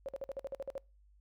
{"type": "tone bursts", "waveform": "sine", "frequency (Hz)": 546, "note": "C#5", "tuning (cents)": -26, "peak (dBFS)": -36, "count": 10, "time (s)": [0.06, 0.779], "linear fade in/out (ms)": 0, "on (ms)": 26, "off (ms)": 51, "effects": ["noise-tail reverb RT60 0.3 s tail -25 dB re dry", "added 50 Hz sine -61 dBFS peak until 1.2 s"]}